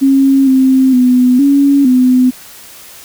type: tone with pitch steps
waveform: sine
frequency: 271.4 / 262.7 / 250.4 / 280.3 / 253.4 Hz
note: C#4 / C4 / B3 / C#4 / B3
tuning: -36 / +7 / +24 / +19 / +45 cents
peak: -5 dBFS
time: 0.01-2.31 s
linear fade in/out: 20 ms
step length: 460 ms
effects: white hiss -35 dBFS RMS until 3.04 s